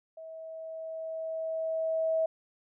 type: tone with level ramp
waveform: sine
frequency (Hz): 645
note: E5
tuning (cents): -38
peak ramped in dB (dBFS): -42 to -24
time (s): 0.17-2.26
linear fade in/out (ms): 5
effects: none